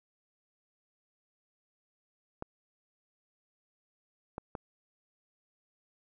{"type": "clicks", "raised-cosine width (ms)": 1, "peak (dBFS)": -23, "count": 3, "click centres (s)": [2.424, 4.381, 4.552], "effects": []}